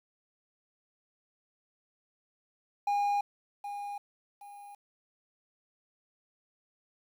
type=tone with echo; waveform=triangle; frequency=814 Hz; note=G#5; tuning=35 cents flat; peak=-24 dBFS; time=2.87-3.21 s; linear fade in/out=5 ms; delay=770 ms; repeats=2; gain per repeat=-10 dB; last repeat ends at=4.75 s; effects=10-bit